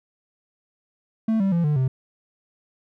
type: tone with pitch steps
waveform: triangle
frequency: 222.1 / 194.47 / 170.28 / 149.09 / 130.54 Hz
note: A3 / G3 / F3 / D3 / C3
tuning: +16 / -14 / -44 / +26 / -4 cents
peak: -16 dBFS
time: 1.28-1.88 s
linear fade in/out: 5 ms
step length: 120 ms
effects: none